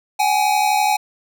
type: tone pair together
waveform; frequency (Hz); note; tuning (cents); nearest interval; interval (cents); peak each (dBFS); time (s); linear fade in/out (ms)
square; 764.1 / 836; G5 / G#5; -44 / +11; major second; 155; -20 / -17; 0.19-0.97; 10
effects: none